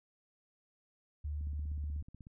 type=tone with vibrato; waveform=sine; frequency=74 Hz; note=D2; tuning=14 cents sharp; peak=-35 dBFS; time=1.24-2.02 s; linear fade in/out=10 ms; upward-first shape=sine; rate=2.7 Hz; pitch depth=8 cents each way
type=click train; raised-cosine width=5 ms; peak=-39 dBFS; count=15; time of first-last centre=1.41-2.269 s; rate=16.3 Hz
effects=none